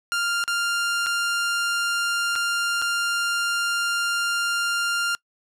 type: tone with dropouts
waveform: sawtooth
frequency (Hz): 1396.9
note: F6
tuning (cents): 0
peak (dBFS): -18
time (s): 0.12-5.15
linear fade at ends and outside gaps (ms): 0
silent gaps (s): 0.439-0.478 / 1.062-1.067 / 2.355-2.36 / 2.817-2.822
effects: noise-tail reverb RT60 0.1 s tail -25 dB re dry + low-pass 11000 Hz 12 dB/octave